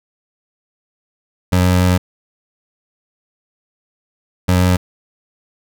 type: tone bursts at uneven times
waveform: 25% pulse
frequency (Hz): 90.7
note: F#2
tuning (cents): -34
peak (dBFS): -7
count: 2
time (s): 1.52-1.98 / 4.48-4.77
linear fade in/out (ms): 10
effects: none